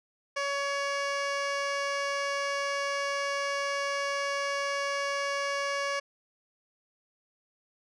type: tone with low-pass filter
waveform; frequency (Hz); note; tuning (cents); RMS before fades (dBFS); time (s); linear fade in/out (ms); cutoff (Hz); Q
15% pulse; 562; C#5; +24; -31; 0.36-6; 10; 5300; 1.2
effects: none